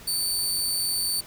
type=tone; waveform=20% pulse; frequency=4544 Hz; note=C#8; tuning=42 cents sharp; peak=-18 dBFS; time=0.07-1.21 s; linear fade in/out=10 ms; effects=pink hiss -46 dBFS RMS until 1.26 s